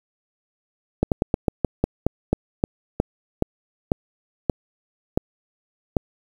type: slowing click train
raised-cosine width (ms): 2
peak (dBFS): -4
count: 16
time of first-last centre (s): 1.03-5.968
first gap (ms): 88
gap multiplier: 1.17
effects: 7-bit